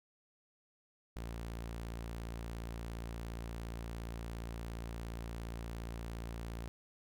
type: tone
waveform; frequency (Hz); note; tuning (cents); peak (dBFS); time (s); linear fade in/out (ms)
sawtooth; 57.2; A#1; -32; -37; 1.16-6.68; 0
effects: none